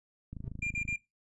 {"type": "click train", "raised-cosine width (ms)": 5, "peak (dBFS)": -29, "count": 17, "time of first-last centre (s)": [0.33, 0.927], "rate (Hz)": 26.8}
{"type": "tone with exponential growth", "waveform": "triangle", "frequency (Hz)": 130.81, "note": "C3", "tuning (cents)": 0, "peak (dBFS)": -33, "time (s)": [0.4, 0.48], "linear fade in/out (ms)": 2, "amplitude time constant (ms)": 17}
{"type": "tone bursts", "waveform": "triangle", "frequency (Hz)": 2395, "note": "D7", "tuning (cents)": 33, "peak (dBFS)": -30, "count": 3, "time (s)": [0.62, 0.961], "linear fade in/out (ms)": 5, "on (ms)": 85, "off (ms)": 43}
{"effects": ["noise-tail reverb RT60 0.2 s tail -18 dB re dry", "resampled to 24000 Hz"]}